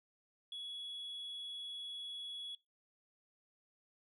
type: tone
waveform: sine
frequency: 3370 Hz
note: G#7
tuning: 25 cents sharp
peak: -40 dBFS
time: 0.52-2.55 s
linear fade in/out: 2 ms
effects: noise-tail reverb RT60 0.2 s tail -24 dB re dry + tanh soft clip ceiling -41 dBFS